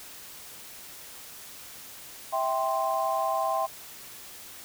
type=chord; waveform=sine; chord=C major; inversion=first; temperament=just; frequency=654.1 / 784.9 / 1046.5 Hz; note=E5 / G5 / C6; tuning=-14 / +2 / 0 cents; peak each=-29 dBFS; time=2.32-3.67 s; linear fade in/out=20 ms; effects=white hiss -45 dBFS RMS until 4.64 s